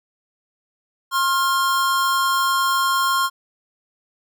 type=tone pair together; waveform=square; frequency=1068.4 / 1396.9 Hz; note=C6 / F6; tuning=+36 / 0 cents; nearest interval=perfect fourth; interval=464 cents; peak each=-19 / -23 dBFS; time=1.11-3.3 s; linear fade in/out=50 ms; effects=none